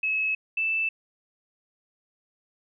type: tone pair in turn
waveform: sine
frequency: 2581 / 2643 Hz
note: E7 / E7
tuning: -37 / +4 cents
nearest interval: unison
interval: 41 cents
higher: second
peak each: -23 dBFS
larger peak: neither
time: 0.03-0.35 / 0.57-0.89 s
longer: neither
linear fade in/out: 5 ms
effects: none